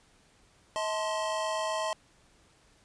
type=chord; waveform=square; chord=A diminished; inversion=second; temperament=equal with one note detuned; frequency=637.5 / 880 / 1046.5 Hz; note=Eb5 / A5 / C6; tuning=+42 / 0 / 0 cents; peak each=-33 / -37 / -35 dBFS; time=0.76-1.93 s; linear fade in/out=0 ms; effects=pink hiss -63 dBFS RMS until 2.84 s + resampled to 22050 Hz